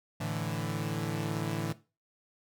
sawtooth chord, A suspended fourth, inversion none, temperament equal, 110 / 146.83 / 164.81 Hz, A2 / D3 / E3, 0 / 0 / 0 cents, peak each -32 dBFS, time 0.2-1.73 s, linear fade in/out 10 ms, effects noise-tail reverb RT60 0.3 s tail -17 dB re dry

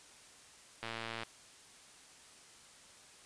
click train, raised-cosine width 0.3 ms, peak -24 dBFS, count 47, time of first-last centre 0.83-1.234 s, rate 114 Hz, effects white hiss -58 dBFS RMS until 3.25 s + resampled to 22050 Hz

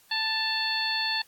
harmonic tone with a mistuned harmonic, 880 Hz, A5, in tune, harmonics 1 / 2 / 3 / 4 / 5, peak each -34 / -31 / -34 / -33 / -29 dBFS, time 0.11-1.22 s, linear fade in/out 5 ms, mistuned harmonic 3, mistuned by +32 cents, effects white hiss -59 dBFS RMS until 1.27 s + AAC 64 kbps

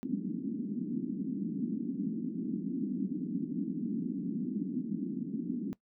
white band-pass noise, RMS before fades -35 dBFS, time 0.03-5.73 s, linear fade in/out 0 ms, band 180 to 290 Hz, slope 48 dB/octave, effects noise-tail reverb RT60 0.1 s tail -19 dB re dry

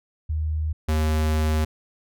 sine / square tone pair in turn, 77.7 / 77.7 Hz, D#2 / D#2, -2 / -2 cents, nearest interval unison, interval 0 cents, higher neither, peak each -22 / -20 dBFS, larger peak second, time 0.29-0.73 / 0.88-1.65 s, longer second, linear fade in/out 10 ms, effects none

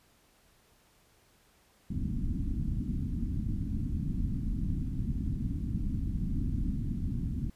pink low-pass noise, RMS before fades -32 dBFS, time 1.9-7.5 s, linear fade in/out 5 ms, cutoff 280 Hz, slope 48 dB/octave, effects pink hiss -65 dBFS RMS until 7.55 s + resampled to 32000 Hz

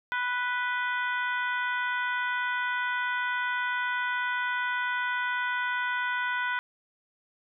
harmonic tone with a mistuned harmonic, 493.9 Hz, B4, in tune, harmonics 2 / 3 / 4 / 5 / 6 / 7, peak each -32 / -29 / -35 / -41 / -45 / -45 dBFS, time 0.12-6.59 s, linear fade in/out 0 ms, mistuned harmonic 6, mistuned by +86 cents, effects none

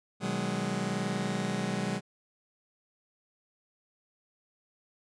sawtooth chord, G# minor seventh, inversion first, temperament just, 124.59 / 155.74 / 186.89 / 207.7 Hz, B2 / D#3 / F#3 / G#3, +16 / +2 / +18 / 0 cents, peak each -34 / -34 / -29 / -30 dBFS, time 0.2-2.01 s, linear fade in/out 50 ms, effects resampled to 22050 Hz

